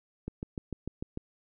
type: click train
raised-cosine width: 3 ms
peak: -22 dBFS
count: 7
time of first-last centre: 0.28-1.174 s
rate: 6.71 Hz
effects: none